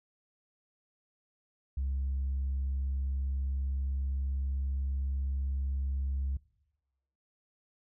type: tone with pitch glide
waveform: sine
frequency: 67.4 to 67.91 Hz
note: C#2 to C#2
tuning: -48 to -35 cents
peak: -28 dBFS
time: 1.77-6.37 s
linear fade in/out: 5 ms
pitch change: +13 cents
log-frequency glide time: 2.42-5.2 s
effects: noise-tail reverb RT60 1.0 s tail -22 dB re dry + tanh soft clip ceiling -27 dBFS